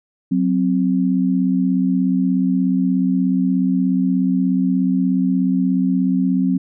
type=tone pair together; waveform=sine; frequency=185.26 / 262 Hz; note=F#3 / C4; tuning=+2 / +2 cents; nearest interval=tritone; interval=600 cents; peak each=-17 dBFS; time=0.31-6.58 s; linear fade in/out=10 ms; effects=none